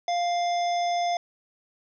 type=harmonic tone with a mistuned harmonic; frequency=698.5 Hz; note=F5; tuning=in tune; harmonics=1 / 3 / 5 / 7 / 9; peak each=-23 / -37 / -38 / -40 / -44 dBFS; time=0.08-1.17 s; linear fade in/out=2 ms; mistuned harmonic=7; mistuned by=+91 cents; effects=none